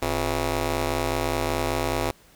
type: ring-modulated tone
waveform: 10% pulse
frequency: 153.7 Hz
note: D#3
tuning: 21 cents flat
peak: -12 dBFS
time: 0.02-2.11 s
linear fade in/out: 2 ms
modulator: 198 Hz
effects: pink hiss -55 dBFS RMS until 2.35 s

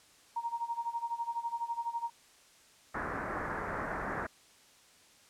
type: tone with tremolo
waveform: sine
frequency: 934 Hz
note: A#5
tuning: 3 cents sharp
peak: -30 dBFS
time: 0.36-2.1 s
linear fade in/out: 5 ms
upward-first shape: sine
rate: 12 Hz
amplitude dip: 85%
type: low-pass noise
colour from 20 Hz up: white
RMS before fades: -37 dBFS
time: 2.94-4.27 s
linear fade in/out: 10 ms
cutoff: 1800 Hz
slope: 48 dB/octave
effects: white hiss -61 dBFS RMS until 5.29 s + low-pass 9000 Hz 12 dB/octave

